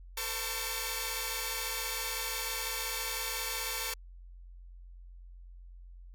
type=tone cluster; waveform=5% pulse; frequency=452.4 / 518 / 890 / 1126 / 2288 Hz; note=A4 / C5 / A5 / C#6 / D7; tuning=+48 / -17 / +20 / +27 / -46 cents; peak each=-29 dBFS; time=0.17-3.94 s; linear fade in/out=5 ms; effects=added 44 Hz sine -47 dBFS peak until 6.14 s